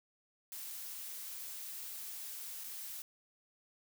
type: noise with dropouts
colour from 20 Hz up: blue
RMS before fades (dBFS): -45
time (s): 0.52-3.02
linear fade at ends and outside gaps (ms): 1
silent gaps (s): 2.638-2.641
effects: none